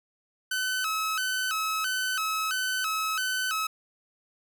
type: tone with vibrato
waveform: sawtooth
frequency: 1396.9 Hz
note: F6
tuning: in tune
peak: -23 dBFS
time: 0.51-3.67 s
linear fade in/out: 5 ms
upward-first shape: square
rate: 1.5 Hz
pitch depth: 140 cents each way
effects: none